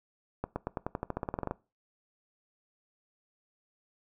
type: accelerating click train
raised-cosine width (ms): 1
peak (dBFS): -18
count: 16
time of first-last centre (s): 0.44-1.511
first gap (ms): 120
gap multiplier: 0.92
effects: noise-tail reverb RT60 0.3 s tail -21 dB re dry